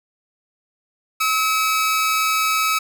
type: tone pair together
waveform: sawtooth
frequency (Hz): 1288.1 / 2293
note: E6 / D7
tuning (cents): -40 / -42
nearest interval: minor seventh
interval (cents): 998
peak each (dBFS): -14 / -22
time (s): 1.2-2.79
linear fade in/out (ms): 10
effects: none